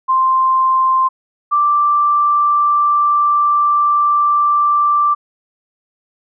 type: tone pair in turn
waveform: sine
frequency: 1046.5 / 1174.7 Hz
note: C6 / D6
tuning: 0 / 0 cents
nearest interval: major second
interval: 200 cents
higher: second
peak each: -10 dBFS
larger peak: neither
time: 0.08-1.09 / 1.51-5.15 s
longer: second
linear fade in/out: 20 ms
effects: none